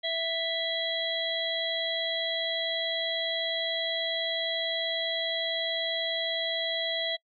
harmonic tone, 659.3 Hz, E5, in tune, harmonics 1 / 3 / 5 / 6, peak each -33 / -35 / -31 / -35 dBFS, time 0.03-7.17 s, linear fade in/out 20 ms, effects noise-tail reverb RT60 0.1 s tail -26 dB re dry

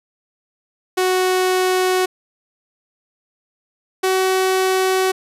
sawtooth tone pair in turn, 370 / 376.5 Hz, F#4 / F#4, 0 / +30 cents, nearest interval unison, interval 30 cents, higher second, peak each -11 dBFS, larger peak neither, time 0.97-2.06 / 4.03-5.12 s, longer neither, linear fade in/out 10 ms, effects resampled to 32000 Hz

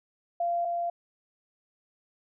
sine tone pair in turn, 690 / 690 Hz, F5 / F5, -21 / -21 cents, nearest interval unison, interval 0 cents, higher neither, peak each -25 / -27 dBFS, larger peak first, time 0.4-0.65 / 0.65-0.9 s, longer neither, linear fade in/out 5 ms, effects none

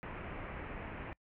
pink low-pass noise, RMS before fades -44 dBFS, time 0.03-1.13 s, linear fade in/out 0 ms, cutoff 2600 Hz, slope 48 dB/octave, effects noise-tail reverb RT60 0.1 s tail -25 dB re dry

